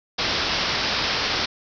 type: low-pass noise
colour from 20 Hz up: white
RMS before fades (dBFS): -24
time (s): 0.18-1.46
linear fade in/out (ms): 10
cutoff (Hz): 5500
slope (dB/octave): 96
effects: none